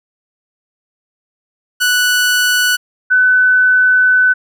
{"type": "tone pair in turn", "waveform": ["sawtooth", "sine"], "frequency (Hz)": [1480, 1505], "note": ["F#6", "F#6"], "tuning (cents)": [0, 29], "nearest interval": "unison", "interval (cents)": 29, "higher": "second", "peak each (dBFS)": -7, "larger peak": "neither", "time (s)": [[1.8, 2.77], [3.1, 4.34]], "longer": "second", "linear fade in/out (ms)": 20, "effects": []}